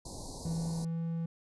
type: band-stop noise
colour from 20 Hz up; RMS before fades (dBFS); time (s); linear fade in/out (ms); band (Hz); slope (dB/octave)
pink; -43; 0.05-0.85; 5; 1000 to 4000; 96
type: tone with pitch glide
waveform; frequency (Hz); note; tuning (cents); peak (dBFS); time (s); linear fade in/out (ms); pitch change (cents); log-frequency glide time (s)
triangle; 164.81 to 165.76; E3 to E3; 0 to +10; -30; 0.45-1.26; 5; +10; 0.86-0.99
effects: resampled to 24000 Hz